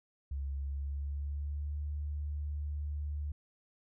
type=tone with pitch glide; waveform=sine; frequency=69.1 to 73.63 Hz; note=C#2 to D2; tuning=-5 to +5 cents; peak=-34 dBFS; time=0.31-3.32 s; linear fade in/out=5 ms; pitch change=+110 cents; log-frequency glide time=0.56-1.78 s; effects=none